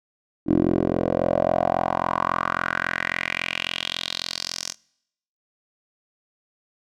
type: tone with band-pass filter sweep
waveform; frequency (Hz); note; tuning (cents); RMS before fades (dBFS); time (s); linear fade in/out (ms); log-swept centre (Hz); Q
10% pulse; 43.65; F1; 0; -24; 0.46-4.75; 50; 310 to 6000; 4
effects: noise-tail reverb RT60 0.8 s tail -26 dB re dry

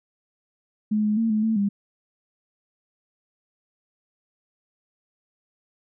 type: tone with pitch steps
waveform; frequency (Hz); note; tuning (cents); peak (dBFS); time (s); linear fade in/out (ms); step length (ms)
sine; 212.7 / 211.2 / 226.5 / 214.6 / 222.3 / 201.1; G#3 / G#3 / A#3 / A3 / A3 / G3; +42 / +29 / -50 / -43 / +18 / +44; -19; 0.91-1.69; 10; 130
effects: none

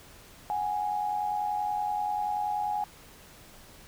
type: tone pair together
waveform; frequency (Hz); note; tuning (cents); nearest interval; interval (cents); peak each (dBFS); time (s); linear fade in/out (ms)
sine; 738.6 / 829; F#5 / G#5; -3 / -3; major second; 200; -34 / -28; 0.5-2.84; 0
effects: pink hiss -52 dBFS RMS until 3.87 s

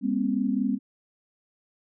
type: tone cluster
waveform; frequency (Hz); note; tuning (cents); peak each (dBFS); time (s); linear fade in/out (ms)
sine; 203.2 / 242.6 / 267.3; G#3 / B3 / C4; -38 / -31 / +37; -27; 0.01-0.79; 50
effects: none

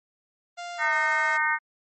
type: tone with pitch glide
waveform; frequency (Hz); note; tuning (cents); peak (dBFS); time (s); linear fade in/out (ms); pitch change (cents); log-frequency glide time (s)
sawtooth; 698.5 to 644.2; F5 to E5; 0 to -40; -30; 0.57-1.38; 20; -140; 0.76-0.94
type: harmonic tone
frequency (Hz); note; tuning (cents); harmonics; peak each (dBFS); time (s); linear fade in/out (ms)
306.2; D#4; -28; 3 / 4 / 5 / 6 / 7; -28 / -30 / -27 / -26 / -29; 0.78-1.59; 50
effects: MP3 32 kbps

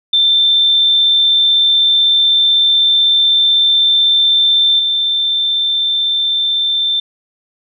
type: tone with level steps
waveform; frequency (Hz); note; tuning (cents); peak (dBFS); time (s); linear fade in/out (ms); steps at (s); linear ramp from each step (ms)
sine; 3562; A7; +21; -8 / -12; 0.13-7; 5; 4.79; 5
effects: none

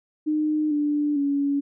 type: tone with pitch steps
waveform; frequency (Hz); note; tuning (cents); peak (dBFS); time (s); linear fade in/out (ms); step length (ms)
sine; 305.5 / 294.5 / 282.3; D#4 / D4 / C#4; -32 / +5 / +32; -20; 0.26-1.61; 20; 450
effects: none

